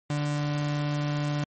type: tone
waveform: 35% pulse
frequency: 146.9 Hz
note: D3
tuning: 1 cent sharp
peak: -24 dBFS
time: 0.1-1.44 s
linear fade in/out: 2 ms
effects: MP3 32 kbps